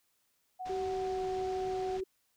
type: tone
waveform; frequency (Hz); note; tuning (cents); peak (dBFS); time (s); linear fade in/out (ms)
sine; 740; F#5; 0; -37; 0.59-1.98; 20
type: low-pass noise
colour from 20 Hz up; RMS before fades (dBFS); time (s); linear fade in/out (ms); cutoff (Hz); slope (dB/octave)
pink; -49; 0.65-2.01; 10; 6500; 24
type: tone with pitch glide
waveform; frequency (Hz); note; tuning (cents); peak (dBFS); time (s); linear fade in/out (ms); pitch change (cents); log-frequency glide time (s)
sine; 382 to 378; G4 to F#4; -45 to +37; -33; 0.69-2.04; 10; -18; 0.95-1.26
effects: white hiss -75 dBFS RMS until 2.36 s